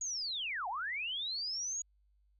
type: linear two-way sweep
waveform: sine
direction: down then up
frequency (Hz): 6820 to 698.5 to 6820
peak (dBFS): -35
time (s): 0.01-1.82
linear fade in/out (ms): 5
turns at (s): 0.68
effects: added 50 Hz sine -67 dBFS peak until 2.39 s